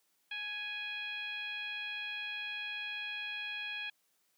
sine tone with frequency modulation, 2489 Hz, D#7, in tune, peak -37 dBFS, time 0.31-3.9 s, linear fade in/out 5 ms, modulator 825 Hz, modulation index 1.1, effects white hiss -75 dBFS RMS until 4.37 s + high-pass 150 Hz 12 dB/octave

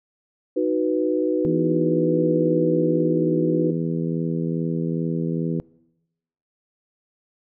sine chord, B major, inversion first, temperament equal, 311.1 / 370 / 493.9 Hz, D#4 / F#4 / B4, 0 / 0 / 0 cents, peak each -23 dBFS, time 0.56-3.71 s, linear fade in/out 10 ms
harmonic tone, 82.41 Hz, E2, in tune, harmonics 2 / 3 / 4 / 5 / 6, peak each -24 / -28 / -30 / -32 / -34 dBFS, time 1.45-5.6 s, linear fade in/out 0 ms
effects noise-tail reverb RT60 0.9 s tail -23 dB re dry

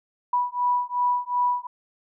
sine beating tone pair, 980 / 982.7 Hz, B5 / B5, -14 / -9 cents, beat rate 2.7 Hz, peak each -24 dBFS, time 0.33-1.67 s, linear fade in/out 5 ms, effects none

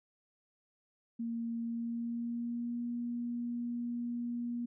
sine tone with pitch glide, 231.6 to 238.9 Hz, A#3 to A#3, -11 to +43 cents, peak -34 dBFS, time 1.19-4.66 s, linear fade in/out 10 ms, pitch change +54 cents, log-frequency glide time 1.6-2.83 s, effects none

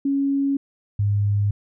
sine tone pair in turn, 277.2 / 102.17 Hz, C#4 / G#2, 0 / -28 cents, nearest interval octave + perfect fourth, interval 1728 cents, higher first, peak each -18 / -17 dBFS, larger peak second, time 0.05-0.57 / 0.99-1.51 s, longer neither, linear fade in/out 5 ms, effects none

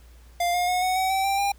square tone with pitch steps, 698.5 / 712.4 / 726.5 / 740.9 / 755.6 / 770.6 / 785.9 / 801.4 Hz, F5 / F5 / F#5 / F#5 / F#5 / G5 / G5 / G5, 0 / +34 / -32 / +2 / +36 / -30 / +4 / +38 cents, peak -22 dBFS, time 0.4-1.52 s, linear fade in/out 5 ms, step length 140 ms, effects added 59 Hz sine -47 dBFS peak until 1.58 s + pink hiss -58 dBFS RMS until 1.58 s

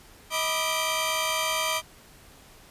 sawtooth tone cluster, 635 / 981 / 1201 / 2343 / 3165 Hz, D#5 / B5 / D6 / D7 / G7, +35 / -12 / +38 / -5 / +16 cents, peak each -28 dBFS, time 0.3-1.82 s, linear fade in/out 50 ms, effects pink hiss -52 dBFS RMS until 2.7 s + resampled to 32000 Hz

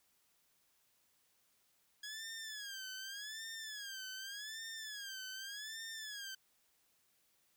15% pulse tone with vibrato, 1661.2 Hz, G#6, in tune, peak -38 dBFS, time 2.03-6.35 s, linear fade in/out 5 ms, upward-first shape sine, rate 0.85 Hz, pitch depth 150 cents each way, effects white hiss -75 dBFS RMS until 7.56 s

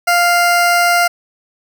20% pulse tone, 698.5 Hz, F5, in tune, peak -5 dBFS, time 0.07-1.08 s, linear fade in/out 10 ms, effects none

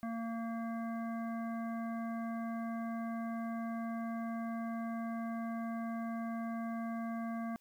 harmonic tone, 228.9 Hz, A#3, 31 cents flat, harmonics 1 / 3 / 5 / 7 / 9, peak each -37 / -44 / -48 / -53 / -57 dBFS, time 0.03-7.56 s, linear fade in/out 0 ms, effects white hiss -72 dBFS RMS until 7.6 s

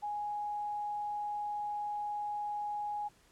sine tone, 830.6 Hz, G#5, in tune, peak -34 dBFS, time 0.02-3.09 s, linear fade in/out 20 ms, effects pink hiss -65 dBFS RMS until 3.31 s + low-pass 11000 Hz 12 dB/octave

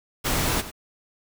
pink noise with echo, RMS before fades -24 dBFS, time 0.24-0.62 s, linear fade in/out 20 ms, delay 95 ms, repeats 1, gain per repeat -13 dB, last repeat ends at 0.715 s, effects none

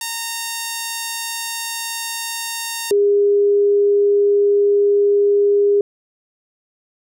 5% pulse / sine tone pair in turn, 921 / 406.4 Hz, A#5 / G#4, -21 / -38 cents, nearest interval octave + major second, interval 1417 cents, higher first, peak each -11 dBFS, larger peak neither, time 0.01-2.91 / 2.91-5.81 s, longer neither, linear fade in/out 2 ms, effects none

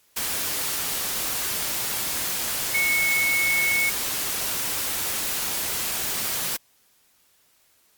sine tone in noise, 2200 Hz, C#7, 14 cents flat, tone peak -20 dBFS, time 2.74-3.9 s, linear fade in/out 10 ms, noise white, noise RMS -27 dBFS, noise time 0.16-6.57 s, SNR +4 dB, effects white hiss -62 dBFS RMS until 7.97 s + Opus 48 kbps

